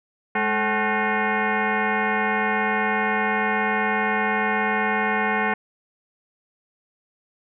sine tone with frequency modulation, 533 Hz, C5, 32 cents sharp, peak -19 dBFS, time 0.35-5.54 s, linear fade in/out 5 ms, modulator 323 Hz, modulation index 5.2, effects none

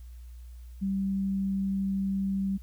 sine tone, 194.5 Hz, G3, 13 cents flat, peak -26 dBFS, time 0.81-2.58 s, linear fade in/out 20 ms, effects added 60 Hz sine -42 dBFS peak until 2.62 s + white hiss -65 dBFS RMS until 2.62 s

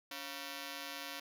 5% pulse ring-modulated tone, 415.3 Hz, G#4, in tune, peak -28 dBFS, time 0.11-1.2 s, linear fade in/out 5 ms, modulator 129 Hz, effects none

